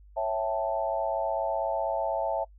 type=chord; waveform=sine; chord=A dominant seventh; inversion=first; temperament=equal with one note detuned; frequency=551.2 / 659.3 / 784 / 880 Hz; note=C#5 / E5 / G5 / A5; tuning=-10 / 0 / 0 / 0 cents; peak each=-32 / -29 / -35 / -32 dBFS; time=0.16-2.45 s; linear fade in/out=20 ms; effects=noise-tail reverb RT60 0.1 s tail -26 dB re dry + added 50 Hz sine -50 dBFS peak until 2.58 s